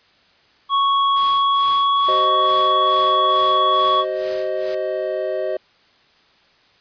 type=tone with pitch glide; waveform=square; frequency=1108.7 to 1120.3 Hz; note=C#6 to C#6; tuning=0 to +18 cents; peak=-15 dBFS; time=0.69-4.05 s; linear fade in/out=50 ms; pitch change=+18 cents; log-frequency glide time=1.21-2.15 s
type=noise with tremolo; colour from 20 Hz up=white; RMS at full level=-33 dBFS; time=1.16-4.75 s; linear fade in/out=5 ms; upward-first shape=sine; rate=2.3 Hz; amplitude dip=90%
type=chord; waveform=triangle; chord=C diminished; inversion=second; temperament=equal with one note detuned; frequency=378.9 / 523.3 / 622.3 Hz; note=Gb4 / C5 / Eb5; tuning=+41 / 0 / 0 cents; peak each=-24 / -24 / -21 dBFS; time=2.08-5.57 s; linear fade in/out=5 ms
effects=white hiss -55 dBFS RMS until 6.8 s + resampled to 11025 Hz